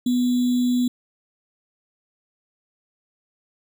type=tone with sample-and-hold; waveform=sine; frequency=246.9 Hz; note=B3; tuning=in tune; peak=-17 dBFS; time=0.06-0.88 s; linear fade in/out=5 ms; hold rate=3675 Hz; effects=none